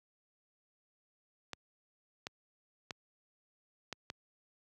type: clicks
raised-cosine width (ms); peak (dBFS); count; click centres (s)
0.2; -22; 5; 1.533 / 2.269 / 2.908 / 3.927 / 4.101
effects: high-pass 80 Hz 12 dB/octave